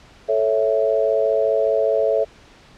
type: chord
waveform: sine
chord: A major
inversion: none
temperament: equal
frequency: 440 / 554.4 / 659.3 Hz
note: A4 / C#5 / E5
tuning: 0 / 0 / 0 cents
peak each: -20 dBFS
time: 0.28-2.25 s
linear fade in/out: 20 ms
effects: pink hiss -48 dBFS RMS until 2.77 s + low-pass 5000 Hz 12 dB/octave